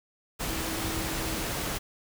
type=tone in noise; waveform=sine; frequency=322.7 Hz; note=E4; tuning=37 cents flat; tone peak=-37 dBFS; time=0.48-1.45 s; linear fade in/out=20 ms; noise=pink; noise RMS=-32 dBFS; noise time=0.39-1.79 s; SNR=-8 dB; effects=none